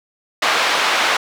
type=band-pass noise; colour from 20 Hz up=pink; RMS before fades=-17 dBFS; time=0.42-1.17 s; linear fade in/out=5 ms; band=820 to 3800 Hz; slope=12 dB/octave; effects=none